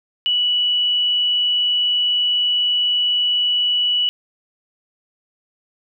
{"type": "tone", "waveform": "sine", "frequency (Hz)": 2948, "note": "F#7", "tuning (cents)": -7, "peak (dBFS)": -15, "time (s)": [0.26, 4.09], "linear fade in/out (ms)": 0, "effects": []}